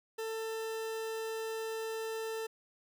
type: tone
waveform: 40% pulse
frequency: 445.4 Hz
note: A4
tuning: 21 cents sharp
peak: -35 dBFS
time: 0.18-2.47 s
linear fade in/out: 10 ms
effects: none